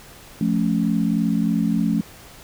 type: chord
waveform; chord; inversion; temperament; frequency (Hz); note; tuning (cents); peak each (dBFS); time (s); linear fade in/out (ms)
sine; F augmented; none; equal with one note detuned; 174.61 / 218 / 277.2; F3 / A3 / C#4; 0 / -16 / 0; -22 / -20 / -24; 0.41-2.01; 2
effects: pink hiss -44 dBFS RMS until 2.43 s